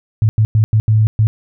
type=tone bursts at uneven times; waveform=sine; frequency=108.8 Hz; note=A2; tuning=19 cents flat; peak=-8 dBFS; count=6; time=0.22-0.29 / 0.38-0.45 / 0.55-0.64 / 0.73-0.8 / 0.88-1.07 / 1.19-1.27 s; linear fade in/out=0 ms; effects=none